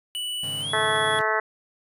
square tone with pitch glide, 2960 to 3361 Hz, F#7 to G#7, 0 to +20 cents, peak -28 dBFS, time 0.15-1.19 s, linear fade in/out 0 ms, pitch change +220 cents, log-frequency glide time 0.6-0.7 s
sawtooth chord, Ab suspended fourth, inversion none, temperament equal, 103.83 / 138.59 / 155.56 Hz, Ab2 / Db3 / Eb3, 0 / 0 / 0 cents, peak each -37 / -36 / -37 dBFS, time 0.43-1.22 s, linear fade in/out 5 ms
harmonic tone, 217.3 Hz, A3, 21 cents flat, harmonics 2 / 3 / 4 / 5 / 6 / 7 / 8 / 9, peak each -29 / -29 / -29 / -29 / -29 / -29 / -29 / -29 dBFS, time 0.73-1.4 s, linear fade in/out 5 ms
effects resampled to 32000 Hz

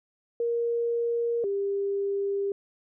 sine tone pair in turn, 469.3 / 398.3 Hz, A#4 / G4, +12 / +28 cents, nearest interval minor third, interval 284 cents, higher first, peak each -24 / -25 dBFS, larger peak first, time 0.4-1.44 / 1.44-2.52 s, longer second, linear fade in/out 2 ms, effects none

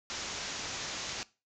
white low-pass noise, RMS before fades -39 dBFS, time 0.1-1.23 s, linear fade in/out 0 ms, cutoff 7100 Hz, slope 96 dB/octave, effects noise-tail reverb RT60 0.3 s tail -20 dB re dry

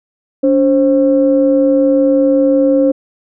sine tone pair together, 284.6 / 530 Hz, C#4 / C5, +46 / +22 cents, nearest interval major seventh, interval 1076 cents, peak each -10 dBFS, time 0.43-2.92 s, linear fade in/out 10 ms, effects tanh soft clip ceiling 0 dBFS

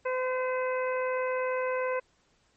harmonic tone, 511 Hz, C5, 41 cents flat, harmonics 1 / 2 / 3 / 4 / 5, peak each -28 / -34 / -38 / -40 / -42 dBFS, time 0.05-2 s, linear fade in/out 10 ms, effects pink hiss -68 dBFS RMS until 2.56 s + MP3 32 kbps

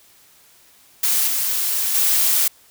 blue noise with level steps, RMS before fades -18 / -21 / -17 dBFS, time 1.03-2.48 s, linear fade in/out 5 ms, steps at 1.27 / 1.94 s, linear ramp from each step 10 ms, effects white hiss -52 dBFS RMS until 2.7 s

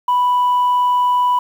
sine tone, 987.8 Hz, B5, in tune, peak -10 dBFS, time 0.08-1.39 s, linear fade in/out 5 ms, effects tanh soft clip ceiling -10 dBFS + 7-bit

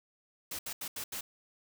white noise bursts at uneven times, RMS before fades -39 dBFS, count 5, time 0.51-0.59 / 0.66-0.73 / 0.81-0.88 / 0.96-1.04 / 1.12-1.21 s, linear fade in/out 5 ms, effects none

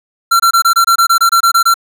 square tone bursts, 1362 Hz, F6, 44 cents flat, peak -7 dBFS, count 13, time 0.31-1.742 s, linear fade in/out 10 ms, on 88 ms, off 24 ms, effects none

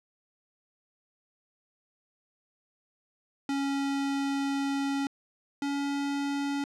square tone pair in turn, 277.2 / 281.9 Hz, C#4 / C#4, 0 / +29 cents, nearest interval unison, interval 29 cents, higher second, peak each -28 / -29 dBFS, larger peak first, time 3.49-5.07 / 5.62-6.64 s, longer first, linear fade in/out 2 ms, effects low-pass 7000 Hz 12 dB/octave

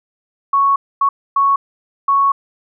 sine tone bursts at uneven times, 1108.7 Hz, C#6, in tune, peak -10 dBFS, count 4, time 0.53-0.76 / 1.01-1.09 / 1.36-1.56 / 2.08-2.32 s, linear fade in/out 5 ms, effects none

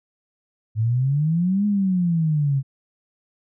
sine exponential two-way sweep, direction up then down, 106.2 to 209.3 to 133.2 Hz, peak -17 dBFS, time 0.75-2.63 s, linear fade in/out 50 ms, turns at 1.66 s, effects none

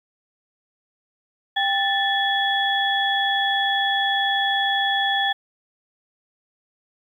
sine tone cluster, 792 / 1759 / 3367 Hz, G5 / A6 / G#7, +18 / -1 / +23 cents, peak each -23 dBFS, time 1.56-5.33 s, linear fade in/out 10 ms, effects 9-bit

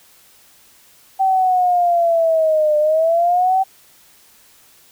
sine linear two-way sweep, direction down then up, 773 to 598 to 773 Hz, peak -12 dBFS, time 1.19-3.64 s, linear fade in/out 20 ms, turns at 2.78 s, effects white hiss -50 dBFS RMS until 4.91 s

